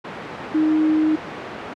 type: tone in noise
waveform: sine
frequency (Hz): 311.1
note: D#4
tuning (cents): 0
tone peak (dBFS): -14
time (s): 0.54-1.16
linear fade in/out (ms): 10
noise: pink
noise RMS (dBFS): -29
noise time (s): 0.04-1.74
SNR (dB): +12
effects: high-pass 200 Hz 12 dB/octave + low-pass 2000 Hz 12 dB/octave